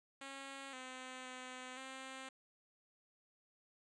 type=tone with pitch steps; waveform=5% pulse; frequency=273 / 257 / 255.1 / 264 Hz; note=C#4 / C4 / C4 / C4; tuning=-26 / -31 / -44 / +16 cents; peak=-36 dBFS; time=0.21-2.29 s; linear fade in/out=5 ms; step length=520 ms; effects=resampled to 22050 Hz